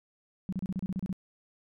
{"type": "tone bursts", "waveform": "sine", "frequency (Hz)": 188, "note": "F#3", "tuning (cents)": 28, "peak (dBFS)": -29, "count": 10, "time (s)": [0.49, 1.128], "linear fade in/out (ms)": 0, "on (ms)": 35, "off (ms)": 32, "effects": []}